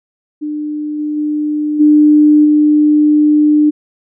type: tone with level steps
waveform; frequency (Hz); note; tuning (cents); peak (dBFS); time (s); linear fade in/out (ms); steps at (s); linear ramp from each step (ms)
sine; 300; D4; +37; -17 / -15 / -13 / -4 / -6; 0.41-3.71; 20; 0.98 / 1.16 / 1.79 / 2.44; 20
effects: none